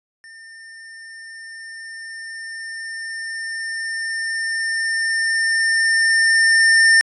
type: tone with level ramp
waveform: square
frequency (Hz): 1806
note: A6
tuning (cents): +45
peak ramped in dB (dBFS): -40 to -10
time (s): 0.24-7.01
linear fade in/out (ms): 0
effects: resampled to 24000 Hz